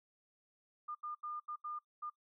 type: tone bursts at uneven times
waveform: sine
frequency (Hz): 1209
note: D6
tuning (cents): +50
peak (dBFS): -40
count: 6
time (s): 0.88-0.95 / 1.03-1.15 / 1.23-1.4 / 1.48-1.56 / 1.64-1.79 / 2.02-2.1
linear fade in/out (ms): 10
effects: noise-tail reverb RT60 0.1 s tail -19 dB re dry